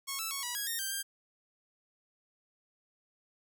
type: tone with pitch steps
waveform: 5% pulse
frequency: 1096 / 1319 / 1107 / 972 / 1652 / 1840 / 1573 / 1596 Hz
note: C#6 / E6 / C#6 / B5 / G#6 / A#6 / G6 / G6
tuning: -20 / +1 / -3 / -28 / -10 / -23 / +6 / +31 cents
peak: -23 dBFS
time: 0.07-1.03 s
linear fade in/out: 20 ms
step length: 120 ms
effects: none